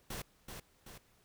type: noise with echo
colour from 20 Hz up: pink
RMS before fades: -42 dBFS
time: 0.1-0.22 s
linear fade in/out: 5 ms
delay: 380 ms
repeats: 2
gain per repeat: -5 dB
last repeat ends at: 0.98 s
effects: pink hiss -69 dBFS RMS until 1.24 s